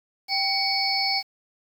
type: tone cluster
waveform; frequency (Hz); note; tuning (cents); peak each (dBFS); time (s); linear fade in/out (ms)
sine; 781 / 2241 / 4351 / 4596 / 5210; G5 / C#7 / C#8 / D8 / E8; -7 / +18 / -33 / -38 / -21; -28; 0.28-1.23; 50
effects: 8-bit